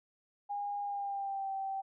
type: tone with pitch glide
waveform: sine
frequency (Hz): 814 to 776.8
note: G#5 to G5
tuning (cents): -35 to -16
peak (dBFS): -34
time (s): 0.49-1.82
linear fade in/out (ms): 20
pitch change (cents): -81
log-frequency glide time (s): 0.81-1.51
effects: none